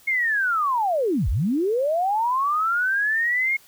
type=linear two-way sweep; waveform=sine; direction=down then up; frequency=2175 to 41.2 to 2175 Hz; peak=-19 dBFS; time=0.07-3.57 s; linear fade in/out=10 ms; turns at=1.29 s; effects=white hiss -53 dBFS RMS until 3.67 s